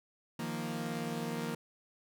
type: chord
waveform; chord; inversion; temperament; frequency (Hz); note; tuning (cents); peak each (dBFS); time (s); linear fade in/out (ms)
sawtooth; Eb suspended second; none; equal; 155.56 / 174.61 / 233.1; Eb3 / F3 / Bb3; 0 / 0 / 0; -37 / -37 / -34; 0.39-1.55; 5
effects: none